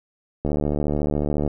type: click train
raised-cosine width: 2 ms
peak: -10 dBFS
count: 77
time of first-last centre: 0.45-1.477 s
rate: 74 Hz
effects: none